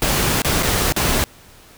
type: noise with dropouts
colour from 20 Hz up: pink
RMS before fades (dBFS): -18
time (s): 0.02-1.24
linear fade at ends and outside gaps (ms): 0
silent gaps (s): 0.419-0.447 / 0.626-0.631 / 0.923-0.964
effects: pink hiss -46 dBFS RMS until 1.77 s

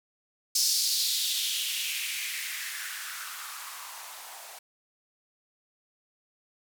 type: noise with band-pass filter sweep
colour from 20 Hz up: violet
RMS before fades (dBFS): -32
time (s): 0.55-4.59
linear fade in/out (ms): 5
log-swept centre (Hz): 5300 to 680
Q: 3.2
effects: none

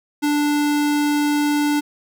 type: tone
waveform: square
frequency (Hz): 293.7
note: D4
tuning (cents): 0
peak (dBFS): -17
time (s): 0.22-1.81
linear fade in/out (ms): 20
effects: none

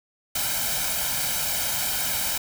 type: noise with comb filter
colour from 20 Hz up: white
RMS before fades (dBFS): -26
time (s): 0.35-2.38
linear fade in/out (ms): 5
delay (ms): 1.3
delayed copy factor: +0.7
effects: none

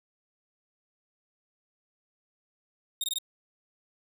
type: tone bursts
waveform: sawtooth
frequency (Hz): 3707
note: A#7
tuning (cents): -10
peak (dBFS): -25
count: 4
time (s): 3.01-3.185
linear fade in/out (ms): 2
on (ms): 28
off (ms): 21
effects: none

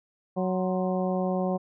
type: harmonic tone with a mistuned harmonic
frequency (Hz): 185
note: F#3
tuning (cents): 0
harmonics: 1 / 2 / 3 / 4 / 5 / 6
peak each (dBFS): -27 / -32 / -30 / -33 / -42 / -41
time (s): 0.36-1.58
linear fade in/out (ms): 20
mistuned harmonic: 6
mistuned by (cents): -92
effects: none

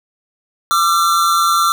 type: tone pair together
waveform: square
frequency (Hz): 1185.3 / 1355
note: D6 / E6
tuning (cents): +16 / +47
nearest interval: major second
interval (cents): 231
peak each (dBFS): -15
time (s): 0.71-1.72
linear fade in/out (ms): 0
effects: none

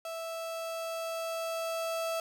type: tone with level ramp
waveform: 35% pulse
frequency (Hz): 658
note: E5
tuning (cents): -3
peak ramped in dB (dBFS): -35 to -29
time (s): 0.05-2.2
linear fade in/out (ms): 2
effects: none

